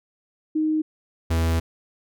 sine / 45% pulse tone pair in turn, 311.1 / 82.23 Hz, D#4 / E2, 0 / -4 cents, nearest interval octave + major seventh, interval 2304 cents, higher first, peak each -19 dBFS, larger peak neither, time 0.55-0.82 / 1.3-1.6 s, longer second, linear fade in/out 10 ms, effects none

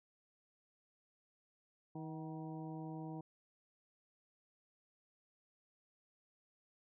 harmonic tone with a mistuned harmonic, 159.2 Hz, D#3, 40 cents sharp, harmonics 1 / 2 / 3 / 4 / 5 / 6, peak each -46 / -47 / -56 / -58 / -54 / -57 dBFS, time 1.95-3.21 s, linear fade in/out 5 ms, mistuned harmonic 5, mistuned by -64 cents, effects none

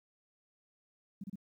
sine tone bursts, 196 Hz, G3, in tune, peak -39 dBFS, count 3, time 1.21-1.357 s, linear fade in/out 5 ms, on 29 ms, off 30 ms, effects 12-bit

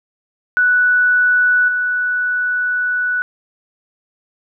sine tone with level steps, 1480 Hz, F#6, in tune, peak -10 / -15 dBFS, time 0.57-3.22 s, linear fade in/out 0 ms, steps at 1.68 s, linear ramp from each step 5 ms, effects none

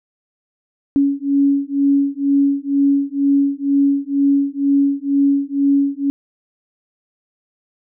sine beating tone pair, 278.6 / 280.7 Hz, C#4 / C#4, +9 / +22 cents, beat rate 2.1 Hz, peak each -16 dBFS, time 0.96-6.1 s, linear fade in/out 0 ms, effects none

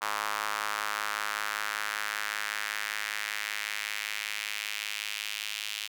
square tone with high-pass filter sweep, 52.6 Hz, G#1, 23 cents sharp, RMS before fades -34 dBFS, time 0.01-5.88 s, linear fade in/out 20 ms, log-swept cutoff 1100 to 2900 Hz, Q 2.1, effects none

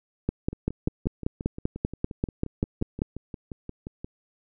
two click trains, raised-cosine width 3 ms, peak -22 / -11 dBFS, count 21 / 15, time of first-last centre 0.53-4.045 / 0.29-3.019 s, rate 5.69 / 5.13 Hz, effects none

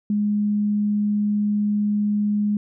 sine tone, 207.7 Hz, G#3, in tune, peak -18 dBFS, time 0.1-2.57 s, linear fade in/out 2 ms, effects none

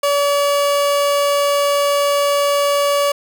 30% pulse tone, 571 Hz, D5, 49 cents flat, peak -11 dBFS, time 0.03-3.12 s, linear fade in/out 5 ms, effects none

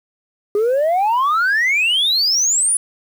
sine exponential sweep, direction up, 402 to 10110 Hz, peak -11 dBFS, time 0.55-2.77 s, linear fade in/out 2 ms, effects tanh soft clip ceiling -12 dBFS + 7-bit

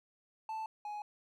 triangle tone pair in turn, 880 / 835.4 Hz, A5 / G#5, 0 / +10 cents, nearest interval minor second, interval 90 cents, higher first, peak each -35 / -37 dBFS, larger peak first, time 0.49-0.66 / 0.85-1.02 s, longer neither, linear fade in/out 2 ms, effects none

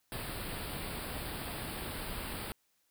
pink band-stop noise, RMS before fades -40 dBFS, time 0.12-2.52 s, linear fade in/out 0 ms, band 4900 to 8200 Hz, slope 96 dB/octave, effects white hiss -75 dBFS RMS until 2.9 s

